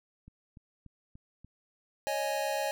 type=click train; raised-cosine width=5 ms; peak=-38 dBFS; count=5; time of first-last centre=0.28-1.446 s; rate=3.43 Hz
type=chord; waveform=square; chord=C# suspended second; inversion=none; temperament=equal; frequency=554.4 / 622.3 / 830.6 Hz; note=C#5 / D#5 / G#5; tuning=0 / 0 / 0 cents; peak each=-35 dBFS; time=2.07-2.71 s; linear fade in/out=0 ms
effects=none